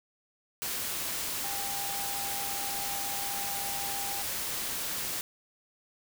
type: tone in noise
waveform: sine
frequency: 798 Hz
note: G5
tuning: 31 cents sharp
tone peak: -39 dBFS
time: 1.44-4.22 s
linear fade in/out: 0 ms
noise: white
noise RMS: -34 dBFS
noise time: 0.62-5.21 s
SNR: -8 dB
effects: none